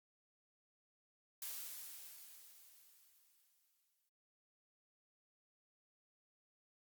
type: noise with exponential decay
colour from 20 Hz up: blue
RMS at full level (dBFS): -44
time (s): 1.42-4.09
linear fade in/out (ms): 2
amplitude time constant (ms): 580
effects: Opus 48 kbps